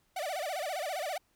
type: tone with vibrato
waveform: 45% pulse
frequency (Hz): 666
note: E5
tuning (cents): +18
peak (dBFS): -33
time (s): 0.16-1.18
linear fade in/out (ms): 5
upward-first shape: sine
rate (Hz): 15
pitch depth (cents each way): 250
effects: pink hiss -72 dBFS RMS until 1.35 s